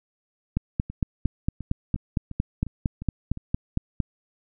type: two click trains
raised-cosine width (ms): 5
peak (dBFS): -10 / -22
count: 16 / 8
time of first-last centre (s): 0.57-4.002 / 0.9-3.373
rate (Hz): 4.37 / 2.83
effects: none